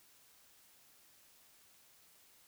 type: silence
effects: white hiss -65 dBFS RMS until 2.47 s